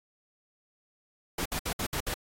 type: noise bursts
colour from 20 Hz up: pink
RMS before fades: -32 dBFS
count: 6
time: 1.38-2.141 s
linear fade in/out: 5 ms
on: 76 ms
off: 61 ms
effects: AAC 48 kbps